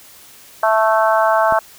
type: harmonic tone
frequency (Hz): 220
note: A3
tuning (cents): 0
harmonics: 3 / 4 / 5 / 6 / 7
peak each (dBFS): -15 / -17 / -19 / -21 / -22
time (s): 0.63-1.59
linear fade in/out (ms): 2
type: click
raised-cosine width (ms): 2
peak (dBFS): -16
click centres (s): 1.524
effects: white hiss -43 dBFS RMS until 1.78 s